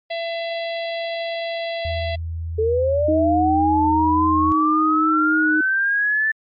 harmonic tone, 671 Hz, E5, 31 cents sharp, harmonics 1 / 3 / 4 / 5 / 6 / 7, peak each -24 / -32 / -36 / -35 / -38 / -44 dBFS, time 0.1-2.16 s, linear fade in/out 10 ms
sine tone with pitch glide, 82.41 to 83.03 Hz, E2 to E2, 0 to +13 cents, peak -24 dBFS, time 1.85-4.52 s, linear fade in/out 0 ms, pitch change +13 cents, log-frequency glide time 2.28-4.18 s
sine linear sweep, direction up, 428 to 1770 Hz, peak -16 dBFS, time 2.58-6.32 s, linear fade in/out 10 ms
sine tone with vibrato, 311.1 Hz, D#4, in tune, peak -18 dBFS, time 3.08-5.61 s, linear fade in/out 5 ms, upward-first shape sine, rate 3.6 Hz, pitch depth 12 cents each way
effects MP3 32 kbps

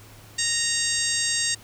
harmonic tone, 930 Hz, A#5, 4 cents flat, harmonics 2 / 3 / 4 / 5 / 6 / 7 / 8 / 9, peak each -30 / -34 / -31 / -29 / -32 / -30 / -30 / -29 dBFS, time 0.38-1.55 s, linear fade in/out 10 ms, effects added 106 Hz sine -49 dBFS peak until 1.63 s + pink hiss -49 dBFS RMS until 1.63 s

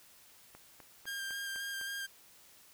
click train, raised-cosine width 0.5 ms, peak -36 dBFS, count 6, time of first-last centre 0.55-1.813 s, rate 3.96 Hz
sawtooth tone with vibrato, 1600 Hz, G6, 35 cents sharp, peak -34 dBFS, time 1.06-2.07 s, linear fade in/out 20 ms, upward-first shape square, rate 3.7 Hz, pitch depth 13 cents each way
effects white hiss -60 dBFS RMS until 2.73 s

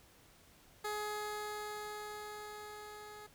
15% pulse tone with level ramp, 420.6 Hz, G#4, 22 cents sharp, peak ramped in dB -30 to -43 dBFS, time 0.84-3.27 s, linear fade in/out 10 ms, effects pink hiss -63 dBFS RMS until 3.34 s

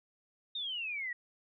sine exponential sweep, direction down, 3729 to 1889 Hz, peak -35 dBFS, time 0.55-1.13 s, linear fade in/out 5 ms, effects none

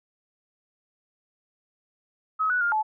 sine tone with pitch steps, 1278 / 1476 / 1407 / 864 Hz, D#6 / F#6 / F6 / A5, +46 / -5 / +12 / -32 cents, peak -21 dBFS, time 2.39-2.83 s, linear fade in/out 20 ms, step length 110 ms, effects none

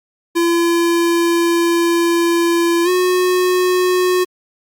square tone with pitch glide, 339.9 to 364.3 Hz, F4 to F#4, -47 to -27 cents, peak -13 dBFS, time 0.35-4.25 s, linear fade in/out 20 ms, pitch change +120 cents, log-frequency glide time 2.84-2.89 s, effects Opus 48 kbps

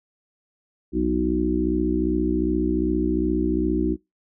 harmonic tone with a mistuned harmonic, 62.6 Hz, B1, 24 cents sharp, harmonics 1 / 3 / 4 / 5 / 6, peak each -28 / -28 / -27 / -23 / -26 dBFS, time 0.92-3.97 s, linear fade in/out 50 ms, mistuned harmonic 6, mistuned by -37 cents, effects noise-tail reverb RT60 0.2 s tail -24 dB re dry

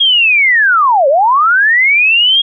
sine linear two-way sweep, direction down then up, 3300 to 523.3 to 3300 Hz, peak -6 dBFS, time 0-2.42 s, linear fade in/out 10 ms, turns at 1.08 s, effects none

